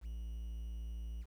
triangle tone with quantisation, 56.5 Hz, A1, 47 cents sharp, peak -38 dBFS, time 0.01-1.26 s, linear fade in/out 50 ms, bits 11, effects none

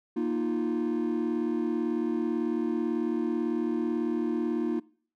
triangle chord, Bb suspended fourth, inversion none, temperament equal with one note detuned, 234.7 / 311.1 / 349.2 Hz, Bb3 / Eb4 / F4, +12 / 0 / 0 cents, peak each -28 dBFS, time 0.16-4.8 s, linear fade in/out 10 ms, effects noise-tail reverb RT60 0.5 s tail -23 dB re dry + tanh soft clip ceiling -18 dBFS

